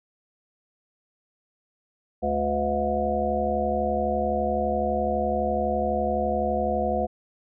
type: harmonic tone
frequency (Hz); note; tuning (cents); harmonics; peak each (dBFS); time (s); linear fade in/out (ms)
71.9; D2; -36; 1 / 3 / 5 / 7 / 9 / 10; -32 / -30 / -33 / -28 / -29 / -27; 2.22-7.07; 20
effects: none